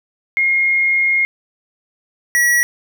sine / square tone pair in turn, 2142 / 1927.1 Hz, C7 / B6, +40 / -43 cents, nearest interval major second, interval 183 cents, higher first, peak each -12 dBFS, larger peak neither, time 0.37-1.25 / 2.35-2.63 s, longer first, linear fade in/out 0 ms, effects none

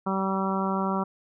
harmonic tone, 192.4 Hz, G3, 32 cents flat, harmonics 1 / 2 / 3 / 4 / 5 / 6 / 7, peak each -27 / -33 / -35 / -34 / -32 / -33 / -35 dBFS, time 0.06-1.04 s, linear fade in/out 10 ms, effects none

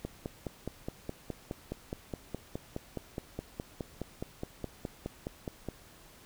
click train, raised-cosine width 2 ms, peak -22 dBFS, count 28, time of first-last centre 0.05-5.687 s, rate 4.79 Hz, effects pink hiss -56 dBFS RMS until 6.25 s

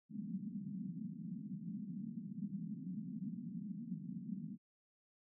pink band-pass noise, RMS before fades -45 dBFS, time 0.09-4.58 s, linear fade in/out 50 ms, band 170 to 230 Hz, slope 48 dB/octave, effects none

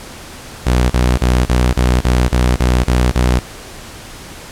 sawtooth tone bursts, 61.74 Hz, B1, in tune, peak -6 dBFS, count 10, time 0.66-3.393 s, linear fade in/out 10 ms, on 240 ms, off 37 ms, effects pink hiss -33 dBFS RMS until 4.51 s + low-pass 11000 Hz 12 dB/octave

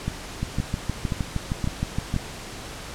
two click trains, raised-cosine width 5 ms, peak -12 / -12 dBFS, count 12 / 5, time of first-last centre 0.43-2.141 / 0.08-2.163 s, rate 6.43 / 1.92 Hz, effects pink hiss -37 dBFS RMS until 2.94 s + low-pass 9000 Hz 12 dB/octave

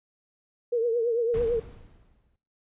sine tone with vibrato, 466.2 Hz, A#4, in tune, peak -22 dBFS, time 0.72-1.6 s, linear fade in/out 10 ms, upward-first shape triangle, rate 9 Hz, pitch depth 89 cents each way
brown noise with exponential decay, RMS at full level -31 dBFS, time 1.34-2.36 s, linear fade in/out 1 ms, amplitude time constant 220 ms
effects noise-tail reverb RT60 0.6 s tail -21 dB re dry + resampled to 8000 Hz

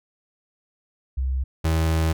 sine / 35% pulse tone pair in turn, 65.41 / 80.61 Hz, C2 / E2, 0 / -38 cents, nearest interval major third, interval 362 cents, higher second, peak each -21 / -17 dBFS, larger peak second, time 1.17-1.44 / 1.64-2.13 s, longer second, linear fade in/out 10 ms, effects none

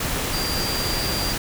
sine tone in noise, 4745 Hz, D8, 17 cents sharp, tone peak -27 dBFS, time 0.33-1.33 s, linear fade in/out 5 ms, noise pink, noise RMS -25 dBFS, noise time 0-1.38 s, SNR -5 dB, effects none

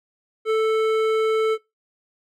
sine tone with hard clipping, 440 Hz, A4, in tune, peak -19 dBFS, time 0.45-1.58 s, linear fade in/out 50 ms, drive 12 dB, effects noise-tail reverb RT60 0.2 s tail -21 dB re dry

